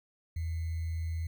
sine tone with sample-and-hold, 81.9 Hz, E2, 11 cents flat, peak -31 dBFS, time 0.36-1.27 s, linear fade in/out 5 ms, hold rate 2100 Hz, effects none

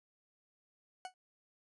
40% pulse tone with exponential decay, 740 Hz, F#5, in tune, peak -37 dBFS, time 1.05-1.14 s, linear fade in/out 1 ms, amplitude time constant 18 ms, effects resampled to 24000 Hz

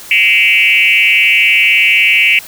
sine tone with frequency modulation, 2483 Hz, D#7, 4 cents flat, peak -6 dBFS, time 0.11-2.39 s, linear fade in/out 2 ms, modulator 199 Hz, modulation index 1.8, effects white hiss -32 dBFS RMS until 2.47 s

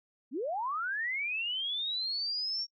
sine linear sweep, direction up, 217.4 to 5570 Hz, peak -31 dBFS, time 0.31-2.67 s, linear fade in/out 50 ms, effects noise-tail reverb RT60 0.1 s tail -25 dB re dry

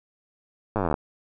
slowing click train, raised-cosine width 1 ms, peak -11 dBFS, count 17, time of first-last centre 0.76-0.941 s, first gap 9 ms, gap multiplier 1.03, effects none

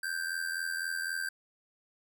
square tone with amplitude modulation, 1568 Hz, G6, in tune, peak -30 dBFS, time 0.03-1.29 s, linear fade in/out 5 ms, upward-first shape sine, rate 83.9 Hz, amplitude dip 70%, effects none

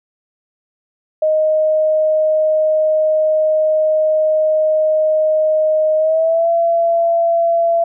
sine tone with pitch glide, 622.3 to 674.7 Hz, D#5 to E5, 0 to +40 cents, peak -11 dBFS, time 1.22-7.84 s, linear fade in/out 5 ms, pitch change +140 cents, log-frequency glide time 5.97-6.49 s, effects none

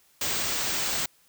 white band-stop noise, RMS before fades -28 dBFS, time 0.21-1.06 s, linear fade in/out 5 ms, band 8700 to 15000 Hz, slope 96 dB/octave, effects white hiss -62 dBFS RMS until 1.28 s

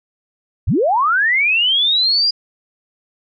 sine linear sweep, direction up, 49.38 to 4900 Hz, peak -12 dBFS, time 0.67-2.31 s, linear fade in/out 10 ms, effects none

